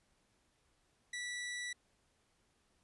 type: tone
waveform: sawtooth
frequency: 1957 Hz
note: B6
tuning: 16 cents flat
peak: -36 dBFS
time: 1.13-1.73 s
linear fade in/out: 5 ms
effects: pink hiss -75 dBFS RMS until 2.83 s + resampled to 24000 Hz